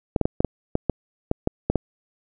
clicks, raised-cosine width 2 ms, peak -6 dBFS, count 11, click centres 0.162 / 0.213 / 0.255 / 0.405 / 0.447 / 0.754 / 0.897 / 1.314 / 1.474 / 1.7 / 1.757 s, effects none

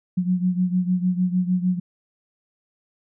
sine beating tone pair, 180 / 186.6 Hz, F#3 / F#3, -47 / +15 cents, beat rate 6.6 Hz, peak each -20 / -24 dBFS, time 0.17-1.8 s, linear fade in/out 10 ms, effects none

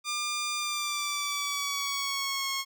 10% pulse tone with pitch glide, 1200 to 1087.8 Hz, D6 to C#6, +37 to -33 cents, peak -21 dBFS, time 0.04-2.65 s, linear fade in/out 50 ms, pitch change -170 cents, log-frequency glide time 0.57-2.5 s, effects none

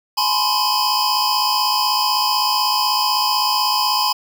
square tone cluster, 846 / 993 / 1049 / 4765 / 5170 Hz, G#5 / B5 / C6 / D8 / E8, +32 / +9 / +4 / +24 / -34 cents, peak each -23 dBFS, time 0.17-4.13 s, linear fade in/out 10 ms, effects none

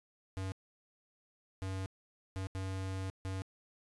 square tone bursts at uneven times, 95.2 Hz, F#2, 50 cents sharp, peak -37 dBFS, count 5, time 0.37-0.52 / 1.62-1.86 / 2.36-2.47 / 2.55-3.1 / 3.25-3.42 s, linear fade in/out 0 ms, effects resampled to 24000 Hz

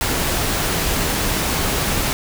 pink noise, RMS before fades -20 dBFS, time 0.01-2.13 s, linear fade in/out 0 ms, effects none

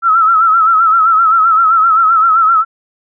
sine tone with vibrato, 1318.5 Hz, E6, in tune, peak -6 dBFS, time 0.02-2.65 s, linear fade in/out 50 ms, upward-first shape sine, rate 7.7 Hz, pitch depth 72 cents each way, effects none

